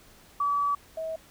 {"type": "tone pair in turn", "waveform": "sine", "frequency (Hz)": [1146, 643.2], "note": ["D6", "E5"], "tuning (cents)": [-43, -43], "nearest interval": "minor seventh", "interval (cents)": 1000, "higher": "first", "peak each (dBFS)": [-23, -30], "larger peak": "first", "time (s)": [[0.4, 0.75], [0.97, 1.16]], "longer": "first", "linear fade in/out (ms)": 5, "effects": ["pink hiss -55 dBFS RMS until 1.3 s"]}